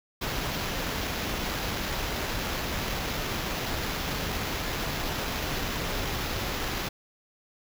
pink noise with sample-and-hold, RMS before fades -31 dBFS, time 0.21-6.89 s, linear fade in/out 10 ms, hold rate 8820 Hz, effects none

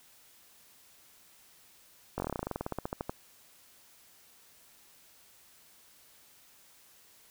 slowing click train, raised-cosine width 1 ms, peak -19 dBFS, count 21, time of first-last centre 2.18-3.095 s, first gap 20 ms, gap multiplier 1.08, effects white hiss -60 dBFS RMS until 7.3 s

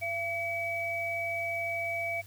sine tone pair together, 678 / 2281 Hz, E5 / C#7, +49 / +49 cents, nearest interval octave + major sixth, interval 2100 cents, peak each -34 / -32 dBFS, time 0.01-2.22 s, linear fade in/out 20 ms, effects added 98 Hz sine -49 dBFS peak until 2.26 s + white hiss -56 dBFS RMS until 2.26 s

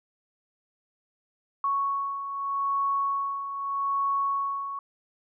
sine beating tone pair, 1108.7 / 1109.51 Hz, C#6 / C#6, 0 / +1 cents, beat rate 0.81 Hz, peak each -33 / -26 dBFS, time 1.64-4.79 s, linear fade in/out 2 ms, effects none

